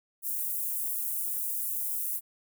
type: high-pass noise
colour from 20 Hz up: white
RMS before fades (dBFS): -32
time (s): 0.22-2.21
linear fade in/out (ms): 50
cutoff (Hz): 10000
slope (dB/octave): 24
effects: none